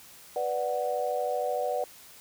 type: chord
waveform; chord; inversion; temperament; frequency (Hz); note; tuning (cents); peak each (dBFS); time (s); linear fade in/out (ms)
sine; B minor; none; equal; 493.9 / 587.3 / 740; B4 / D5 / F#5; 0 / 0 / 0; -31; 0.36-1.84; 2
effects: white hiss -51 dBFS RMS until 2.2 s